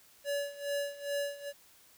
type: tone with tremolo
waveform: square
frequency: 570 Hz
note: C#5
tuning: 48 cents sharp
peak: -31 dBFS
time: 0.24-1.53 s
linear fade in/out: 50 ms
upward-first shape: sine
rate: 2.4 Hz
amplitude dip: 85%
effects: white hiss -61 dBFS RMS until 1.97 s